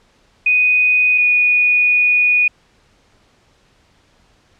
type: tone pair in turn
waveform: sine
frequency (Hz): 2489 / 2465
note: D#7 / D#7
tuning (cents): 0 / -17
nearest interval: unison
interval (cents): 17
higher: first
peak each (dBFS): -10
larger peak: neither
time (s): 0.46-1.18 / 1.18-2.48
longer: second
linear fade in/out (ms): 5
effects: pink hiss -55 dBFS RMS until 4.59 s + low-pass 6000 Hz 12 dB/octave